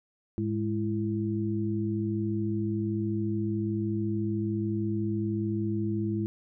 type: tone cluster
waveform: sine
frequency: 106.3 / 207.5 / 332.7 Hz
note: G#2 / G#3 / E4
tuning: +41 / -1 / +16 cents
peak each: -31 dBFS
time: 0.38-6.26 s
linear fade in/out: 0 ms
effects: none